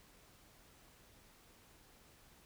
silence, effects pink hiss -64 dBFS RMS until 2.45 s

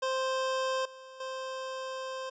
25% pulse tone with level steps, 523.3 Hz, C5, in tune, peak -25 / -43 / -32 dBFS, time 0.02-2.3 s, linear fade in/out 10 ms, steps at 0.85 / 1.2 s, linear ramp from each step 5 ms, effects resampled to 16000 Hz

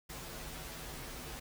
pink noise with comb filter, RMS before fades -45 dBFS, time 0.09-1.4 s, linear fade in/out 10 ms, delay 10 ms, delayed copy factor -1, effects none

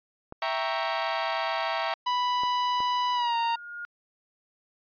clicks, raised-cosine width 1 ms, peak -25 dBFS, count 3, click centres 0.324 / 2.435 / 2.804 s
sawtooth chord, E diminished seventh, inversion none, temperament equal, 659.3 / 784 / 932.3 / 1108.7 Hz, E5 / G5 / Bb5 / Db6, 0 / 0 / 0 / 0 cents, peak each -27 / -29 / -28 / -30 dBFS, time 0.42-1.94 s, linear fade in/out 2 ms
45% pulse tone with pitch glide, 987.8 to 927 Hz, B5 to A#5, 0 to -10 cents, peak -24 dBFS, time 2.06-3.56 s, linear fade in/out 10 ms, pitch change -110 cents, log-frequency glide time 3.14-3.36 s
sine tone with exponential growth, 1425 Hz, F6, 34 cents sharp, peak -33 dBFS, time 2.56-3.85 s, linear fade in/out 0 ms, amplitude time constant 280 ms
effects resampled to 11025 Hz

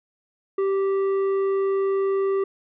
sine tone with tanh clipping, 390 Hz, G4, 9 cents flat, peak -21 dBFS, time 0.58-2.44 s, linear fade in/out 5 ms, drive 8 dB, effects none

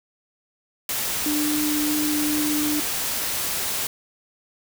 sine tone in noise, 299.6 Hz, D4, 35 cents sharp, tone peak -22 dBFS, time 1.26-2.8 s, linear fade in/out 2 ms, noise white, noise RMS -26 dBFS, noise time 0.89-3.87 s, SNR +1 dB, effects none

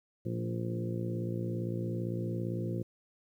harmonic tone with a mistuned harmonic, 57.7 Hz, A#1, 17 cents flat, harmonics 2 / 3 / 4 / 5 / 6 / 7 / 8 / 9, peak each -35 / -38 / -42 / -47 / -39 / -49 / -49 / -45 dBFS, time 0.25-2.83 s, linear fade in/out 10 ms, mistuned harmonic 3, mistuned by +27 cents, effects 11-bit

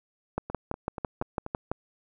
two click trains, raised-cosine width 1 ms, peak -14 / -21 dBFS, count 9 / 5, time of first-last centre 0.38-1.716 / 0.5-1.464 s, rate 5.99 / 4.15 Hz, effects none

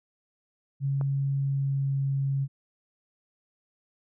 sine tone with pitch glide, 138.1 to 137.23 Hz, C#3 to C#3, -6 to -17 cents, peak -24 dBFS, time 0.8-2.48 s, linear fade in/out 50 ms, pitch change -11 cents, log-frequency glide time 1.36-2 s
click, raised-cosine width 1 ms, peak -24 dBFS, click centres 1.012 s
effects none

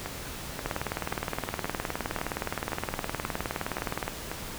two click trains, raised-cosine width 0.5 ms, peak -17 / -14 dBFS, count 9 / 67, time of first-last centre 0.06-4.315 / 0.66-4.08 s, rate 1.88 / 19.3 Hz, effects pink hiss -39 dBFS RMS until 4.58 s

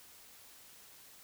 silence, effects white hiss -57 dBFS RMS until 1.23 s

